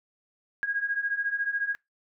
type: beating tone pair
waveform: sine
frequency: 1628 / 1642 Hz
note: G#6 / G#6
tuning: -35 / -20 cents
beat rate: 14 Hz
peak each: -31 / -28 dBFS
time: 0.63-1.75 s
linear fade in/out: 0 ms
effects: noise-tail reverb RT60 0.2 s tail -24 dB re dry